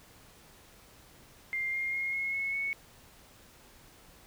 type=tone with pitch steps; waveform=sine; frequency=2100 / 2122 / 2144 / 2167 / 2189 / 2212 Hz; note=C7 / C7 / C7 / C#7 / C#7 / C#7; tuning=+6 / +24 / +42 / -40 / -22 / -4 cents; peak=-30 dBFS; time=1.53-2.73 s; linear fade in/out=0 ms; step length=200 ms; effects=pink hiss -57 dBFS RMS until 4.26 s